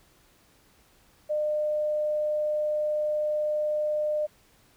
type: tone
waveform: sine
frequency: 604 Hz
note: D5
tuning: 48 cents sharp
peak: -24 dBFS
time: 1.29-4.27 s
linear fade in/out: 20 ms
effects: pink hiss -61 dBFS RMS until 4.76 s